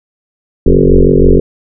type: tone with frequency modulation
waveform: sine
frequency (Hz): 206.3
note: G#3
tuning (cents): -11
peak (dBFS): -3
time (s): 0.66-1.4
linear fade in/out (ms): 5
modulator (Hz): 46.2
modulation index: 5.4
effects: none